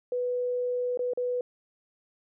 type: tone with dropouts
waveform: sine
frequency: 493.9 Hz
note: B4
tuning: in tune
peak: -26 dBFS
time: 0.12-1.41 s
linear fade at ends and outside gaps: 2 ms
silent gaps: 0.974-0.992 / 1.135-1.174 s
effects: none